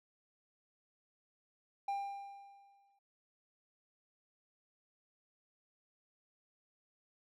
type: tone with exponential decay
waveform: triangle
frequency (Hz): 797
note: G5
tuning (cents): +28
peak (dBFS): -31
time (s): 1.88-2.99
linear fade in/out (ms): 5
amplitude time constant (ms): 240
effects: none